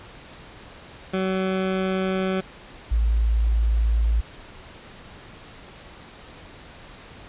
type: tone pair in turn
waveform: 20% pulse / sine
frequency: 188.7 / 55.87 Hz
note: F#3 / A1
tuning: +34 / +27 cents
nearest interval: octave + major sixth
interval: 2107 cents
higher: first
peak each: -17 dBFS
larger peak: neither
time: 1.13-2.41 / 2.91-4.21 s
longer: second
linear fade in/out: 10 ms
effects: pink hiss -44 dBFS RMS until 7.28 s + resampled to 8000 Hz